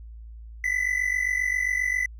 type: tone pair together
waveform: triangle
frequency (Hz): 1975.5 / 2023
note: B6 / B6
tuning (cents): 0 / +41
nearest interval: unison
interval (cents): 41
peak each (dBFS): -24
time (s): 0.64-2.06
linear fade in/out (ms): 2
effects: added 56 Hz sine -39 dBFS peak until 2.19 s